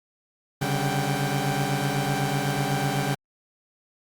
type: tone cluster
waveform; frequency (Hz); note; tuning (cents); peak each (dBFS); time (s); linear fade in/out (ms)
sawtooth; 136.5 / 144.5 / 196.1 / 741 / 786; C#3 / D3 / G3 / F#5 / G5; -26 / -28 / +1 / +2 / +4; -24 / -24 / -28 / -32 / -27; 0.61-3.15; 10
effects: Opus 48 kbps